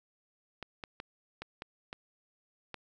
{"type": "clicks", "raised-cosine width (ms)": 0.3, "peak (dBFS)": -24, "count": 7, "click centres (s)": [0.627, 0.838, 1.001, 1.42, 1.621, 1.929, 2.743], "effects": []}